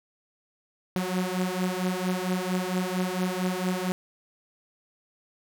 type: beating tone pair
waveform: sawtooth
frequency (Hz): 181.3 / 185.7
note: F#3 / F#3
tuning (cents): -35 / +7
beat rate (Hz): 4.4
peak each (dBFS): -25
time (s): 0.96-3.92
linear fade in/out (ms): 0
effects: none